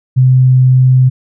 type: tone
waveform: sine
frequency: 128.7 Hz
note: C3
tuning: 28 cents flat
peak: -4 dBFS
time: 0.16-1.1 s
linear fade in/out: 20 ms
effects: none